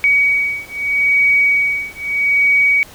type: beating tone pair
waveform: sine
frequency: 2259 / 2259.79 Hz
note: C#7 / C#7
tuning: +32 / +33 cents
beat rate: 0.79 Hz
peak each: -15 dBFS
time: 0.04-2.83 s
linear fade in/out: 0 ms
effects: pink hiss -40 dBFS RMS until 2.94 s